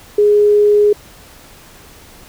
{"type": "tone", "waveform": "sine", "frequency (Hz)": 415.3, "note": "G#4", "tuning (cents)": 0, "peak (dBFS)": -7, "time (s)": [0.18, 0.93], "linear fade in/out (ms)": 5, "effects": ["pink hiss -41 dBFS RMS until 2.28 s"]}